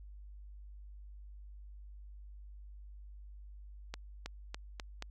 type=accelerating click train; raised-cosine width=0.2 ms; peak=-23 dBFS; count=5; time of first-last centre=3.94-5.024 s; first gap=320 ms; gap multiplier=0.89; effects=added 50 Hz sine -48 dBFS peak until 5.1 s